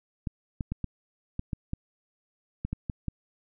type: clicks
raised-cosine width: 5 ms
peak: -18 dBFS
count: 11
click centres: 0.272 / 0.608 / 0.72 / 0.843 / 1.394 / 1.532 / 1.734 / 2.65 / 2.73 / 2.898 / 3.083 s
effects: none